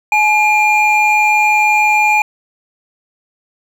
triangle tone pair together, 849 / 2401 Hz, G#5 / D7, +38 / +38 cents, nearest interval octave + tritone, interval 1800 cents, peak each -10 dBFS, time 0.12-2.22 s, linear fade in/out 2 ms, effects none

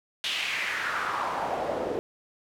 pink noise with band-pass filter sweep, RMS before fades -30 dBFS, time 0.24-1.99 s, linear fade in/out 0 ms, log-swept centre 3300 to 430 Hz, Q 3, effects none

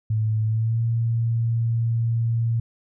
sine tone with pitch glide, 109.2 to 115.43 Hz, A2 to A#2, -13 to -17 cents, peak -19 dBFS, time 0.1-2.6 s, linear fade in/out 5 ms, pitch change +96 cents, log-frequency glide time 0.45-0.82 s, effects none

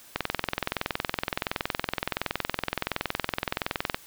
click train, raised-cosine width 0.3 ms, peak -9 dBFS, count 82, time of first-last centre 0.16-3.945 s, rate 21.4 Hz, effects white hiss -51 dBFS RMS until 4.06 s

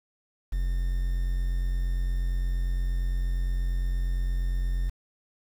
triangle tone with quantisation, 44.31 Hz, F1, 26 cents sharp, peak -22 dBFS, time 0.52-4.9 s, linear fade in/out 10 ms, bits 8, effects none

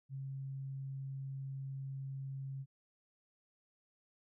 sine tone, 135.5 Hz, C#3, 39 cents flat, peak -40 dBFS, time 0.09-2.66 s, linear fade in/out 50 ms, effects none

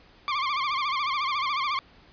sawtooth tone with vibrato, 1119 Hz, C#6, 16 cents sharp, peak -21 dBFS, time 0.28-1.79 s, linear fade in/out 0 ms, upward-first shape sine, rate 14 Hz, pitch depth 120 cents each way, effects pink hiss -55 dBFS RMS until 2.12 s + resampled to 11025 Hz

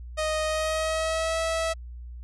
sawtooth tone with pitch glide, 622.3 to 652.1 Hz, D#5 to E5, 0 to -19 cents, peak -21 dBFS, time 0.17-1.74 s, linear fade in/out 20 ms, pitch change +81 cents, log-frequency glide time 0.45-1.39 s, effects added 60 Hz sine -37 dBFS peak until 2.23 s + resampled to 24000 Hz

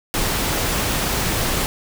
pink noise, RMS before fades -21 dBFS, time 0.14-1.66 s, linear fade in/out 0 ms, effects none

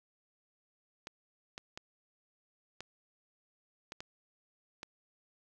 clicks, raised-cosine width 0.2 ms, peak -25 dBFS, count 7, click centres 1.071 / 1.579 / 1.775 / 2.806 / 3.921 / 4.005 / 4.831 s, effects none

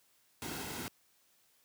pink noise with comb filter, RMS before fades -41 dBFS, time 0.42-0.88 s, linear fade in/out 0 ms, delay 1.7 ms, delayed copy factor -0.5, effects white hiss -70 dBFS RMS until 1.64 s + high-pass 80 Hz 12 dB/octave

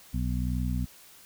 harmonic tone, 61.74 Hz, B1, in tune, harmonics 1 / 2 / 3 / 4, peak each -29 / -32 / -34 / -35 dBFS, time 0.13-0.86 s, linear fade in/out 20 ms, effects white hiss -53 dBFS RMS until 1.25 s

